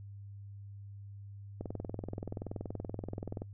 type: click train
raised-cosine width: 2 ms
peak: -25 dBFS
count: 39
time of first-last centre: 1.61-3.42 s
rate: 21 Hz
effects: noise-tail reverb RT60 0.1 s tail -25 dB re dry + added 100 Hz sine -45 dBFS peak until 3.53 s